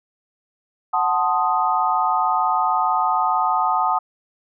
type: chord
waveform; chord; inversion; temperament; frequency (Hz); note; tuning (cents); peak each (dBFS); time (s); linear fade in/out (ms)
sine; F# diminished seventh; none; equal; 740 / 880 / 1046.5 / 1244.5; F#5 / A5 / C6 / Eb6; 0 / 0 / 0 / 0; -22 / -21 / -26 / -21; 0.93-3.99; 10
effects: none